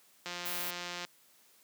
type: click train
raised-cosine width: 0.2 ms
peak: -22 dBFS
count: 140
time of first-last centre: 0.26-1.05 s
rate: 176 Hz
type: noise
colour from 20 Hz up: violet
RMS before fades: -38 dBFS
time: 0.45-0.71 s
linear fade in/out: 10 ms
effects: white hiss -64 dBFS RMS until 1.63 s + high-pass 150 Hz 12 dB/octave